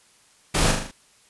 pink noise with echo, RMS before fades -21 dBFS, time 0.54-0.72 s, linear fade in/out 10 ms, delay 39 ms, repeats 5, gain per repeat -4 dB, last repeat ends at 0.915 s, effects white hiss -57 dBFS RMS until 1.29 s + resampled to 24000 Hz

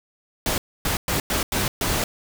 pink noise bursts at uneven times, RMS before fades -23 dBFS, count 6, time 0.46-0.58 / 0.85-0.97 / 1.08-1.2 / 1.3-1.43 / 1.52-1.68 / 1.81-2.04 s, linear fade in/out 2 ms, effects none

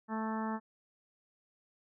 harmonic tone with a mistuned harmonic, 220 Hz, A3, in tune, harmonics 1 / 2 / 3 / 4 / 5 / 6 / 7 / 8, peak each -35 / -45 / -46 / -40 / -44 / -46 / -52 / -49 dBFS, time 0.08-0.6 s, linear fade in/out 50 ms, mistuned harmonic 7, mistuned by +17 cents, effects none

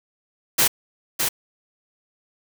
white noise with echo, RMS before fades -17 dBFS, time 0.58-0.68 s, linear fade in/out 10 ms, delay 610 ms, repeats 1, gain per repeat -5 dB, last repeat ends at 1.29 s, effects none

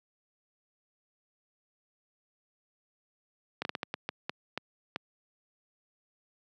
slowing click train, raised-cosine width 0.3 ms, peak -16 dBFS, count 10, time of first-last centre 3.62-4.961 s, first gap 31 ms, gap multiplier 1.37, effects high-pass 150 Hz 12 dB/octave

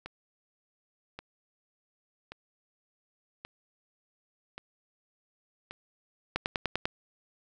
two click trains, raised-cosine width 0.3 ms, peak -12 / -24 dBFS, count 6 / 6, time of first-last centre 6.36-6.855 / 0.06-5.71 s, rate 10.1 / 0.885 Hz, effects none

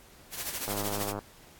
white noise with tremolo, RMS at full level -33 dBFS, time 0.31-1.14 s, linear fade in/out 50 ms, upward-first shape sine, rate 13 Hz, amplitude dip 60%
click train, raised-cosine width 1 ms, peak -21 dBFS, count 53, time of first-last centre 0.68-1.19 s, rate 102 Hz
effects pink hiss -55 dBFS RMS until 1.59 s + AAC 64 kbps

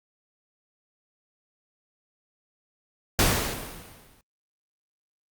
pink noise with exponential decay, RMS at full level -19 dBFS, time 3.19-4.21 s, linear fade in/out 1 ms, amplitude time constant 220 ms, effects Opus 48 kbps

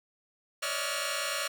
10% pulse tone cluster, 557 / 587 / 642 / 1381 / 1441 Hz, C#5 / D5 / E5 / F6 / F#6, +8 / -1 / -46 / -20 / -46 cents, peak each -29 dBFS, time 0.62-1.48 s, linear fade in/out 10 ms, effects none

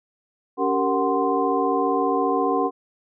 sine tone cluster, 282.3 / 390 / 464.8 / 744 / 1042 Hz, C#4 / G4 / A#4 / F#5 / C6, +32 / -9 / -5 / +9 / -7 cents, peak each -25 dBFS, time 0.57-2.71 s, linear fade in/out 50 ms, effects none

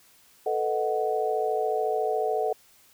sine chord, B dominant seventh, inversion third, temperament equal, 440 / 493.9 / 622.3 / 740 Hz, A4 / B4 / D#5 / F#5, 0 / 0 / 0 / 0 cents, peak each -27 / -33 / -31 / -28 dBFS, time 0.46-2.53 s, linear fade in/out 5 ms, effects white hiss -58 dBFS RMS until 2.93 s

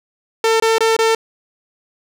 sawtooth tone bursts, 449.1 Hz, A4, 35 cents sharp, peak -8 dBFS, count 4, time 0.44-1.149 s, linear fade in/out 2 ms, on 160 ms, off 23 ms, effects low-pass 9000 Hz 12 dB/octave + 7-bit

